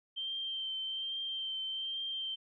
sine tone with vibrato, 3136 Hz, G7, in tune, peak -35 dBFS, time 0.16-2.36 s, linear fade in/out 20 ms, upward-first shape triangle, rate 1.2 Hz, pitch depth 23 cents each way, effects none

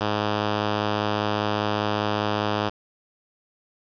5% pulse tone, 105 Hz, G#2, 19 cents sharp, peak -11 dBFS, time 0-2.7 s, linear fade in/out 20 ms, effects resampled to 11025 Hz + 7-bit

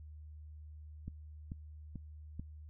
click train, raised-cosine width 5 ms, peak -30 dBFS, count 4, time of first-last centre 1.08-2.396 s, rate 2.28 Hz, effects noise-tail reverb RT60 0.1 s tail -22 dB re dry + added 76 Hz sine -48 dBFS peak until 2.69 s

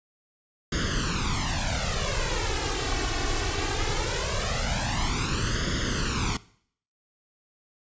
pink noise with flanger, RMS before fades -27 dBFS, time 0.72-6.37 s, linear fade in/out 5 ms, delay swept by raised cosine 0.6 to 2.7 ms, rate 0.2 Hz, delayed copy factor +0.85, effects noise-tail reverb RT60 0.6 s tail -20 dB re dry + resampled to 16000 Hz

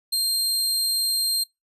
sawtooth tone, 4186 Hz, C8, in tune, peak -18 dBFS, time 0.12-1.44 s, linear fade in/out 10 ms, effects noise-tail reverb RT60 0.2 s tail -25 dB re dry + resampled to 32000 Hz

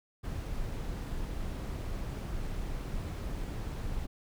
brown noise, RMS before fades -36 dBFS, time 0.23-4.07 s, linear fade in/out 20 ms, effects none

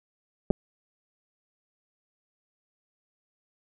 clicks, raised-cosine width 2 ms, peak -10 dBFS, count 2, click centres 0.504 / 0.509 s, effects none

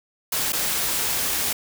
white noise with dropouts, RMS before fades -24 dBFS, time 0.32-1.53 s, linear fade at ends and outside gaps 5 ms, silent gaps 0.523-0.53 s, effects none

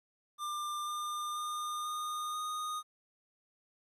square tone with pitch steps, 1194 / 1204.4 / 1214.9 / 1225.4 / 1236.1 Hz, D6 / D6 / D#6 / D#6 / D#6, +28 / +43 / -42 / -27 / -12 cents, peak -36 dBFS, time 0.38-2.83 s, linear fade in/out 50 ms, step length 490 ms, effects resampled to 32000 Hz + 12-bit

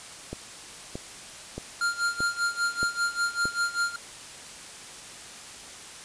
click train, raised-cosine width 2 ms, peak -20 dBFS, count 6, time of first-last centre 0.33-3.455 s, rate 1.6 Hz
square tone with tremolo, 1396.9 Hz, F6, in tune, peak -23 dBFS, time 1.81-3.96 s, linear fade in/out 2 ms, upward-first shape sine, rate 5.1 Hz, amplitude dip 85%
effects white hiss -43 dBFS RMS until 6.04 s + resampled to 22050 Hz

